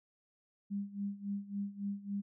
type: tone with tremolo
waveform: sine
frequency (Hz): 200.8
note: G3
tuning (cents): +42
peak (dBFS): -33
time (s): 0.7-2.22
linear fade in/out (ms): 20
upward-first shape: sine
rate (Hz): 3.6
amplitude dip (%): 85
effects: none